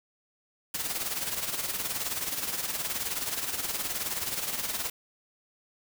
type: noise with tremolo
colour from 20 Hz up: white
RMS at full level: -30 dBFS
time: 0.74-4.9 s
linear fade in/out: 5 ms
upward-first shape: sine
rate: 19 Hz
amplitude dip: 60%
effects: none